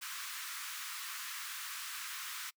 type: high-pass noise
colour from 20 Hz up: pink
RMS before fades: -43 dBFS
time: 0.01-2.51 s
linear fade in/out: 20 ms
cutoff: 1100 Hz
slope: 48 dB/octave
effects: noise-tail reverb RT60 0.1 s tail -26 dB re dry